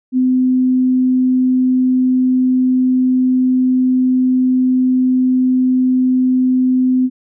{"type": "tone", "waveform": "sine", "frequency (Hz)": 255.5, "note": "C4", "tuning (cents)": -41, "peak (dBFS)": -10, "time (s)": [0.12, 7.1], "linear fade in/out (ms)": 50, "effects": []}